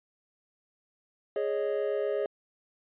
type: chord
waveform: triangle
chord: Ab suspended fourth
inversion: none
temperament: equal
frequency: 415.3 / 554.4 / 622.3 Hz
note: Ab4 / Db5 / Eb5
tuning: 0 / 0 / 0 cents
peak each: -28 / -30 / -32 dBFS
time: 1.36-2.26 s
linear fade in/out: 2 ms
effects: resampled to 8000 Hz